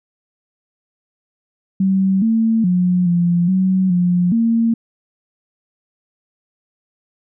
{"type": "tone with pitch steps", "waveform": "sine", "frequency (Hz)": [191.6, 224.6, 179.9, 173.4, 187.8, 177.4, 229.1], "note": ["G3", "A3", "F#3", "F3", "F#3", "F3", "A#3"], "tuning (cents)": [-39, 36, -48, -12, 26, 27, -30], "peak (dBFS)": -12, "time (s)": [1.8, 4.74], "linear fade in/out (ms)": 5, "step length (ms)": 420, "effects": []}